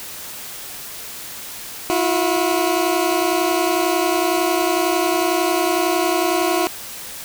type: tone pair together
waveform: 20% pulse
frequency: 329.6 / 360.6 Hz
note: E4 / F#4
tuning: 0 / -45 cents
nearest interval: major second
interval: 155 cents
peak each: -15 / -14 dBFS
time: 1.9-6.67 s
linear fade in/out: 0 ms
effects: white hiss -33 dBFS RMS until 7.24 s